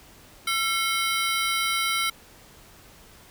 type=ring-modulated tone; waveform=25% pulse; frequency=1760 Hz; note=A6; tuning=in tune; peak=-16 dBFS; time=0.47-2.1 s; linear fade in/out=5 ms; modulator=408 Hz; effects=pink hiss -51 dBFS RMS until 3.3 s